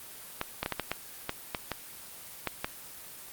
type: clicks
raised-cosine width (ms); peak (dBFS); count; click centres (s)
0.3; -13; 11; 0.414 / 0.63 / 0.661 / 0.723 / 0.797 / 0.916 / 1.294 / 1.548 / 1.717 / 2.473 / 2.645
effects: white hiss -46 dBFS RMS until 3.32 s + Opus 24 kbps